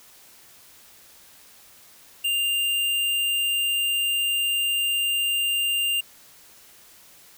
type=tone; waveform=square; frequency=2796 Hz; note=F7; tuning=1 cent sharp; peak=-22 dBFS; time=2.24-6.01 s; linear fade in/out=10 ms; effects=white hiss -51 dBFS RMS until 7.37 s